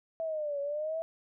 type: linear two-way sweep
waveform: sine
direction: down then up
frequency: 659.3 to 560 to 659.3 Hz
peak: -31 dBFS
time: 0.2-1.02 s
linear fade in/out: 0 ms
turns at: 0.6 s
effects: none